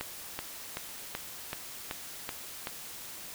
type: click train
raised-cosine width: 0.3 ms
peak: -18 dBFS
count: 8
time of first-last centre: 0.01-2.672 s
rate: 2.63 Hz
effects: white hiss -44 dBFS RMS until 3.34 s